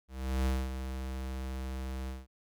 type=tone with ADSR envelope; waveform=square; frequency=65.3 Hz; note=C2; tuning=3 cents flat; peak=-27 dBFS; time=0.08-2.27 s; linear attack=380 ms; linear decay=230 ms; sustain=-9 dB; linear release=190 ms; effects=none